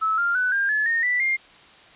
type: tone with pitch steps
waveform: sine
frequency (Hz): 1302 / 1395.4 / 1495.6 / 1603 / 1718 / 1841.3 / 1973.5 / 2115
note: E6 / F6 / F#6 / G6 / A6 / A#6 / B6 / C7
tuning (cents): -22 / -2 / +18 / +38 / -42 / -22 / -2 / +18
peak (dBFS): -19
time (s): 0.01-1.37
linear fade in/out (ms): 20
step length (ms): 170
effects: white hiss -49 dBFS RMS until 1.95 s + resampled to 8000 Hz